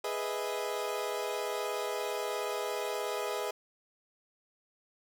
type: chord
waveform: 30% pulse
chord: E major seventh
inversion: first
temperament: equal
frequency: 415.3 / 493.9 / 622.3 / 659.3 Hz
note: G#4 / B4 / D#5 / E5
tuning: 0 / 0 / 0 / 0 cents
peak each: -34 / -35 / -36 / -40 dBFS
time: 0.04-3.51 s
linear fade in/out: 5 ms
effects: none